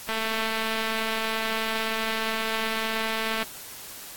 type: click train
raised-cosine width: 0.3 ms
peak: -12 dBFS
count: 742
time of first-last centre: 0.09-3.428 s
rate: 222 Hz
effects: white hiss -41 dBFS RMS until 4.16 s + AAC 64 kbps